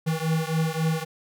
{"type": "beating tone pair", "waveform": "square", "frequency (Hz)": [158.8, 162.5], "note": ["D#3", "E3"], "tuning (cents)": [36, -24], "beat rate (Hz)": 3.7, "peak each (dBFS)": [-26, -27], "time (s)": [0.06, 1.05], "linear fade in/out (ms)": 20, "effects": []}